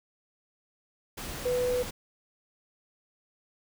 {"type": "tone in noise", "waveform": "sine", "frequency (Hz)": 496, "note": "B4", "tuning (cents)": 7, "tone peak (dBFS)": -25, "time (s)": [1.45, 1.83], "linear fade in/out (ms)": 10, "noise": "pink", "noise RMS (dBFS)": -38, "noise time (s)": [1.17, 1.91], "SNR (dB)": 10, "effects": []}